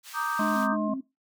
pink high-pass noise, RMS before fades -44 dBFS, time 0.03-0.68 s, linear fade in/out 50 ms, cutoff 2000 Hz, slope 12 dB/octave
sine chord, Eb major seventh, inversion second, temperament equal, 932.3 / 1174.7 / 1244.5 / 1568 Hz, Bb5 / D6 / Eb6 / G6, 0 / 0 / 0 / 0 cents, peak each -33 / -32 / -32 / -32 dBFS, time 0.13-0.77 s, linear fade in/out 50 ms
harmonic tone, 212.2 Hz, G#3, 38 cents sharp, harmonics 1 / 3 / 5, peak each -27 / -32 / -34 dBFS, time 0.39-0.94 s, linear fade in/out 5 ms
sine tone with vibrato, 281.5 Hz, C#4, 27 cents sharp, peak -30 dBFS, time 0.4-1.01 s, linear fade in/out 10 ms, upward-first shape square, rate 3.1 Hz, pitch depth 100 cents each way
effects noise-tail reverb RT60 0.2 s tail -17 dB re dry

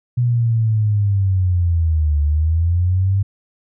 sine linear two-way sweep, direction down then up, 123.3 to 72.7 to 99.5 Hz, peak -13 dBFS, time 0.17-3.23 s, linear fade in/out 10 ms, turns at 2.21 s, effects none

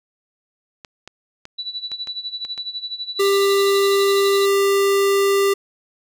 clicks, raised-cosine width 0.2 ms, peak -19 dBFS, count 7, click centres 0.848 / 1.076 / 1.454 / 1.917 / 2.073 / 2.45 / 2.578 s
sine tone with tremolo, 3951 Hz, B7, in tune, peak -23 dBFS, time 1.58-4.46 s, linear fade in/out 10 ms, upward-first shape sine, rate 12 Hz, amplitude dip 80%
square tone, 396.3 Hz, G4, 19 cents sharp, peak -15 dBFS, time 3.19-5.54 s, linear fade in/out 10 ms
effects none

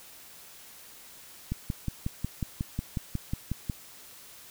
click train, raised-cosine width 5 ms, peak -17 dBFS, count 13, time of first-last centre 1.52-3.698 s, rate 5.51 Hz, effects white hiss -50 dBFS RMS until 4.5 s

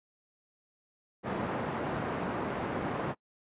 pink band-pass noise, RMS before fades -34 dBFS, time 1.23-3.15 s, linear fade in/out 50 ms, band 160 to 1300 Hz, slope 12 dB/octave, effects noise-tail reverb RT60 0.1 s tail -23 dB re dry + resampled to 8000 Hz

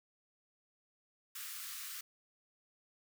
white high-pass noise, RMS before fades -45 dBFS, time 1.35-2.01 s, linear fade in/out 5 ms, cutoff 1100 Hz, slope 96 dB/octave, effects none

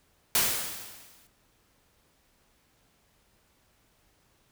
white noise with exponential decay, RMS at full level -22 dBFS, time 0.35-1.27 s, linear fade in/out 1 ms, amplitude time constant 200 ms, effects pink hiss -67 dBFS RMS until 4.51 s

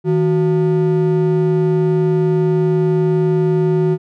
triangle ring-modulated tone, 264.8 Hz, C4, 21 cents sharp, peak -7 dBFS, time 0.04-3.98 s, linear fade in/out 50 ms, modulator 106 Hz, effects none

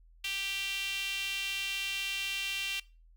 sawtooth tone with high-pass filter, 392 Hz, G4, in tune, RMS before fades -35 dBFS, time 0.24-2.8 s, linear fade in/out 5 ms, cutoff 2800 Hz, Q 4.7, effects noise-tail reverb RT60 0.3 s tail -20 dB re dry + added 41 Hz sine -56 dBFS peak until 3.16 s

